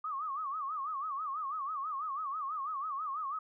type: tone with vibrato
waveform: sine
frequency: 1175 Hz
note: D6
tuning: 1 cent sharp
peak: -34 dBFS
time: 0.04-3.39 s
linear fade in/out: 5 ms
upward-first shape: sine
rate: 6.1 Hz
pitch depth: 160 cents each way
effects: none